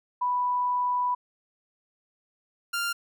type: tone pair in turn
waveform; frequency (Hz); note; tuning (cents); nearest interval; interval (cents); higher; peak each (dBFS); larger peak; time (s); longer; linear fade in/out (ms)
sine / sawtooth; 987.8 / 1394.3; B5 / F6; 0 / -3; tritone; 597; second; -23; neither; 0.21-1.15 / 2.73-2.93; first; 10
effects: none